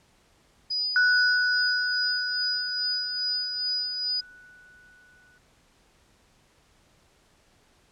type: tone with tremolo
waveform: sine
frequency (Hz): 4948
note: D#8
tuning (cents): -10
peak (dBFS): -24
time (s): 0.7-4.21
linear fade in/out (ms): 10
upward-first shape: sine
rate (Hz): 2.4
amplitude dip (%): 45
type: tone with exponential decay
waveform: sine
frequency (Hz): 1480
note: F#6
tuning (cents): 0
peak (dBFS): -17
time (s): 0.96-5.38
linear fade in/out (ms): 1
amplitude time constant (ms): 960
effects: pink hiss -62 dBFS RMS until 7.91 s + low-pass 9000 Hz 12 dB/octave